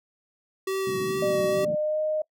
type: tone with vibrato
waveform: square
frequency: 381.1 Hz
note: G4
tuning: 49 cents flat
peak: -26 dBFS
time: 0.67-1.65 s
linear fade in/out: 5 ms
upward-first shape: sine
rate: 2.3 Hz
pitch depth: 18 cents each way
type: band-pass noise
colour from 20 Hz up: white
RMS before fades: -35 dBFS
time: 0.87-1.75 s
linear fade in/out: 2 ms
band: 140 to 240 Hz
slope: 24 dB/octave
type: tone with pitch glide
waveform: sine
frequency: 602 to 617.5 Hz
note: D5 to D#5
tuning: +43 to -13 cents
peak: -23 dBFS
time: 1.22-2.22 s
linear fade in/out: 5 ms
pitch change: +44 cents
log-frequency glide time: 1.69-2 s
effects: noise-tail reverb RT60 0.1 s tail -23 dB re dry